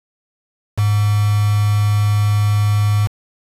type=tone with quantisation; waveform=sine; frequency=104 Hz; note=G#2; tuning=3 cents sharp; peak=-12 dBFS; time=0.77-3.08 s; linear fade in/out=20 ms; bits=4; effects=resampled to 32000 Hz